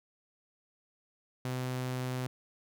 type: tone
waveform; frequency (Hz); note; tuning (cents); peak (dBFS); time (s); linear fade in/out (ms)
sawtooth; 127.4; C3; -46; -29; 1.45-2.27; 2
effects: none